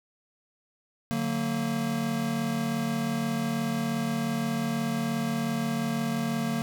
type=chord; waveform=square; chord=D augmented; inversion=none; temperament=just; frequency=146.83 / 183.54 / 229.4 Hz; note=D3 / F#3 / A#3; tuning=0 / -14 / -28 cents; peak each=-34 / -35 / -29 dBFS; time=1.11-6.62 s; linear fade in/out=0 ms; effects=none